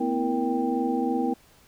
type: tone cluster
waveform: sine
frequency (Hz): 229.3 / 252.6 / 328.1 / 471.1 / 789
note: A#3 / B3 / E4 / A#4 / G5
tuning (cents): -28 / +39 / -8 / +18 / +11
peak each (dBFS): -33 / -26 / -29 / -31 / -30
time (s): 0-1.34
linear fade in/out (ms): 10
effects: pink hiss -57 dBFS RMS until 1.67 s